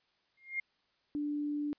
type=tone with exponential growth; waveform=sine; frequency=2125 Hz; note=C7; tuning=26 cents sharp; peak=-29 dBFS; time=0.37-0.6 s; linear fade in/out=5 ms; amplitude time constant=49 ms
type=tone; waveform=sine; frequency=293.7 Hz; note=D4; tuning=in tune; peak=-32 dBFS; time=1.15-1.73 s; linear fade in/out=0 ms
effects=white hiss -74 dBFS RMS until 1.78 s + resampled to 11025 Hz